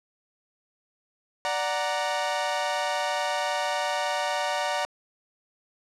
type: chord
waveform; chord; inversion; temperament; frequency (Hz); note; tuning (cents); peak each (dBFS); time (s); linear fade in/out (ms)
sawtooth; D augmented; none; equal; 587.3 / 740 / 932.3; D5 / F#5 / A#5; 0 / 0 / 0; -26; 1.45-4.85; 0
effects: low-pass 7000 Hz 12 dB/octave